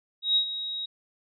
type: tone with ADSR envelope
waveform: sine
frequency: 3799 Hz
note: A#7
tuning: 32 cents sharp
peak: -18 dBFS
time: 0.22-0.86 s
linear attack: 140 ms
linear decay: 88 ms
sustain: -12 dB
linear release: 10 ms
effects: none